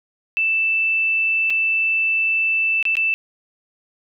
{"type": "tone with dropouts", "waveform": "sine", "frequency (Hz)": 2649, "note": "E7", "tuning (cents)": 8, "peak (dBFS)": -16, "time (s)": [0.37, 3.14], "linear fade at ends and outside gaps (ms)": 0, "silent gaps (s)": [[1.5, 1.504], [2.827, 2.853], [2.954, 2.969]], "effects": []}